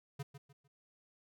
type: tone with echo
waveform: square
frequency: 140.1 Hz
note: C#3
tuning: 19 cents sharp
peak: -39 dBFS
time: 0.19-0.23 s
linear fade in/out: 10 ms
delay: 150 ms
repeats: 3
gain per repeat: -10 dB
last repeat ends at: 0.68 s
effects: none